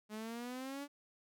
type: exponential sweep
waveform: sawtooth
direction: up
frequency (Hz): 210.3 to 290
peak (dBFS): -38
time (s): 0.09-0.88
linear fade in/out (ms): 50
effects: none